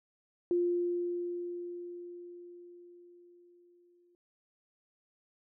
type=tone with exponential decay; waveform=sine; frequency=350.3 Hz; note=F4; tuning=5 cents sharp; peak=-25 dBFS; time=0.51-4.15 s; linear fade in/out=1 ms; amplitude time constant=790 ms; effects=none